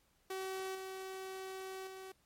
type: tone with level steps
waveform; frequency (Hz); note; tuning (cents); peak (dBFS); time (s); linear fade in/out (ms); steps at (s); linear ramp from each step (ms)
sawtooth; 380; F#4; +46; -35 / -39 / -43; 0.3-2.12; 5; 0.75 / 1.87; 2
effects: pink hiss -73 dBFS RMS until 2.25 s + MP3 64 kbps